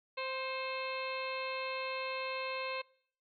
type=harmonic tone with a mistuned harmonic; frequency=523.3 Hz; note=C5; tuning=in tune; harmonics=1 / 2 / 3 / 4 / 5 / 6 / 7 / 8; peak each=-40 / -41 / -49 / -45 / -42 / -53 / -52 / -47 dBFS; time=0.17-2.82 s; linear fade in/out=10 ms; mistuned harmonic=4; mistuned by=+40 cents; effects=noise-tail reverb RT60 0.6 s tail -24 dB re dry